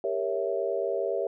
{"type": "chord", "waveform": "sine", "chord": "G diminished seventh", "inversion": "none", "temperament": "equal with one note detuned", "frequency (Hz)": [396.8, 466.2, 554.4, 659.3], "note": ["G4", "Bb4", "Db5", "Fb5"], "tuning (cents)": [21, 0, 0, 0], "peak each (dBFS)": [-31, -32, -31, -32], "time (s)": [0.04, 1.27], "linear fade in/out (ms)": 2, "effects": []}